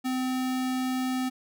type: tone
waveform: square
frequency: 257 Hz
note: C4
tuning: 31 cents flat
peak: -27 dBFS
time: 0.04-1.3 s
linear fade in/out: 20 ms
effects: none